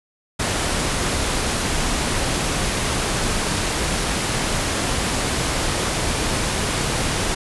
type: low-pass noise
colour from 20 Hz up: pink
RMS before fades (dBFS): -22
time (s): 0.39-7.35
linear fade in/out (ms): 10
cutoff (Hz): 11000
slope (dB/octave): 96
effects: none